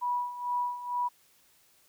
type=tone with tremolo; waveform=sine; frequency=977 Hz; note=B5; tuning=19 cents flat; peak=-26 dBFS; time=0.01-1.09 s; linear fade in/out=20 ms; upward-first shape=sine; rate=2.2 Hz; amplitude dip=75%; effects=white hiss -64 dBFS RMS until 1.88 s